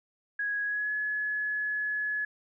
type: tone with pitch glide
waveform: sine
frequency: 1661.2 to 1700 Hz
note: G#6 to G#6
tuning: 0 to +40 cents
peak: -28 dBFS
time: 0.39-2.25 s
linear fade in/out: 5 ms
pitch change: +40 cents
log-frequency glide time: 0.64-0.92 s
effects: none